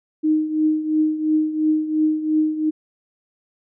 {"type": "tone with tremolo", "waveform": "sine", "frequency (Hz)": 310, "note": "D#4", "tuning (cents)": -6, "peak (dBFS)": -13, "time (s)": [0.23, 2.71], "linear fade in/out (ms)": 20, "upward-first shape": "triangle", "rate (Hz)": 2.9, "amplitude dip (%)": 75, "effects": []}